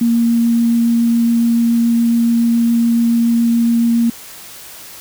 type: tone with vibrato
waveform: sine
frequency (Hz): 233.1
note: A#3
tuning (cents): 0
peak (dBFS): -10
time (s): 0.01-4.1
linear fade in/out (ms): 5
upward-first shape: triangle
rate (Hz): 7.1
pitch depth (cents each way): 8
effects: white hiss -35 dBFS RMS until 5 s